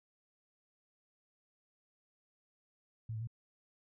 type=tone with pitch steps; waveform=sine; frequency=112.2 / 109.5 / 116.4 Hz; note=A2 / A2 / A#2; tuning=+34 / -8 / -2 cents; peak=-37 dBFS; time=3.09-3.273 s; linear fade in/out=5 ms; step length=61 ms; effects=none